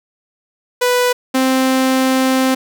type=tone pair in turn; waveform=sawtooth; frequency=493.9 / 261.6 Hz; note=B4 / C4; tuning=0 / 0 cents; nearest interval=major seventh; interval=1100 cents; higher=first; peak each=-8 dBFS; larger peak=neither; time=0.81-1.13 / 1.34-2.55 s; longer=second; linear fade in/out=10 ms; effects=none